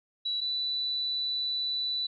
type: tone pair in turn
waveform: sine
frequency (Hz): 3925 / 3971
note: B7 / B7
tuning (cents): -11 / +9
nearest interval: unison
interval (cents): 20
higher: second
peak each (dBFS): -28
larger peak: neither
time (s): 0.25-0.41 / 0.41-2.07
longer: second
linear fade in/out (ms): 10
effects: none